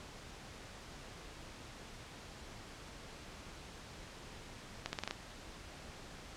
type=accelerating click train; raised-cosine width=0.2 ms; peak=-19 dBFS; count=6; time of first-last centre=4.86-5.11 s; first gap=70 ms; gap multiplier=0.83; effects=pink hiss -51 dBFS RMS until 6.36 s + low-pass 7000 Hz 12 dB/octave